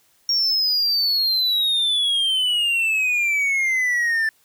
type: exponential sweep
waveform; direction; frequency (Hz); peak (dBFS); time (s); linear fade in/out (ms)
triangle; down; 5588 to 1760; -16; 0.29-4.29; 2
effects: white hiss -60 dBFS RMS until 4.44 s